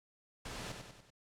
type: noise with echo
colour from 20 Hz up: pink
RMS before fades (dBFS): -44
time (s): 0.45-0.72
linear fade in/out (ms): 5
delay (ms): 96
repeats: 4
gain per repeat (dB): -5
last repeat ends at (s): 1.104
effects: low-pass 8000 Hz 12 dB/octave